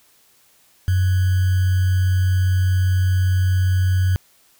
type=tone with sample-and-hold; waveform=sine; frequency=92.5 Hz; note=F#2; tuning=in tune; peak=-14 dBFS; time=0.88-4.16 s; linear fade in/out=0 ms; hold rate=1575 Hz; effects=white hiss -56 dBFS RMS until 4.59 s